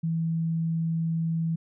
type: tone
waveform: sine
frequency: 163.9 Hz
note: E3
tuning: 10 cents flat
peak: -24 dBFS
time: 0.03-1.56 s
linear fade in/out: 10 ms
effects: none

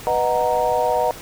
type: chord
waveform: sine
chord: B major seventh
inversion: none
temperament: equal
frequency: 493.9 / 622.3 / 740 / 932.3 Hz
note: B4 / D#5 / F#5 / A#5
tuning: 0 / 0 / 0 / 0 cents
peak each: -22 dBFS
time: 0.07-1.11 s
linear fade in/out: 0 ms
effects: pink hiss -37 dBFS RMS until 1.21 s

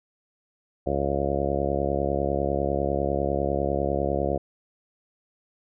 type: harmonic tone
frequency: 70 Hz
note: C#2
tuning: 18 cents sharp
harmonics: 1 / 2 / 3 / 4 / 5 / 6 / 7 / 8 / 9 / 10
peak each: -31 / -33 / -34 / -35 / -31 / -32 / -32 / -29 / -33 / -32 dBFS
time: 0.86-4.38 s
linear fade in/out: 10 ms
effects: none

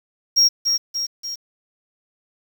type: tone with echo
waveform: triangle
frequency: 5590 Hz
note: F8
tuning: 1 cent sharp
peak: -10 dBFS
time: 0.36-0.49 s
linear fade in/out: 20 ms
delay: 290 ms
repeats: 3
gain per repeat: -5 dB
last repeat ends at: 1.36 s
effects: 7-bit

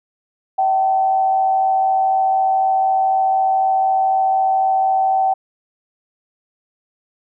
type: tone with frequency modulation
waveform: sine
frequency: 765 Hz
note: G5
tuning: 42 cents flat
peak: -13 dBFS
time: 0.58-5.34 s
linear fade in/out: 10 ms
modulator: 104 Hz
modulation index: 0.4
effects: none

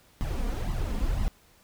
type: noise with flanger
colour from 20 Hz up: brown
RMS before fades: -28 dBFS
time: 0.21-1.28 s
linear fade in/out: 0 ms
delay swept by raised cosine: 0.98 to 4.28 ms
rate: 2 Hz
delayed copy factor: +0.75
effects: pink hiss -60 dBFS RMS until 1.63 s

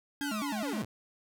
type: linear sweep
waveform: sawtooth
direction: down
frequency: 1653 to 84.2 Hz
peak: -33 dBFS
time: 0.21-0.85 s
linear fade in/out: 5 ms
type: tone with vibrato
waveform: square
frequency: 246.9 Hz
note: B3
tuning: in tune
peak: -34 dBFS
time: 0.21-0.82 s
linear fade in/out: 0 ms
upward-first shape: square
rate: 4.8 Hz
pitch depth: 250 cents each way
effects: none

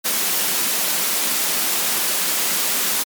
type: high-pass noise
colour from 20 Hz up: white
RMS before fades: -20 dBFS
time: 0.04-3.04 s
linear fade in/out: 20 ms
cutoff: 160 Hz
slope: 96 dB/octave
effects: MP3 96 kbps

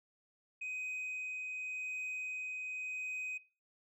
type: tone with tremolo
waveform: sine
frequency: 2511 Hz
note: D#7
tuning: 15 cents sharp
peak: -35 dBFS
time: 0.61-3.38 s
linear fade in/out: 10 ms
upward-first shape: triangle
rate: 0.88 Hz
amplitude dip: 30%
effects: noise-tail reverb RT60 0.3 s tail -19 dB re dry + tanh soft clip ceiling -37 dBFS

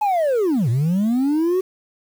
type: linear two-way sweep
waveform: sine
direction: down then up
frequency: 865 to 110.2 to 381.3 Hz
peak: -13 dBFS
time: 0.01-1.61 s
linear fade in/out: 10 ms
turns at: 0.69 s
effects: tanh soft clip ceiling -15 dBFS + 7-bit

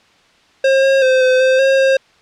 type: tone with pitch steps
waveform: square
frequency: 536 / 540 / 519 / 513 / 521 / 538 / 535 Hz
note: C5 / C#5 / C5 / C5 / C5 / C5 / C5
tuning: +42 / -45 / -14 / -34 / -7 / +48 / +38 cents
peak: -10 dBFS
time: 0.64-1.97 s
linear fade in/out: 5 ms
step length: 190 ms
effects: white hiss -51 dBFS RMS until 2.21 s + low-pass 4000 Hz 12 dB/octave

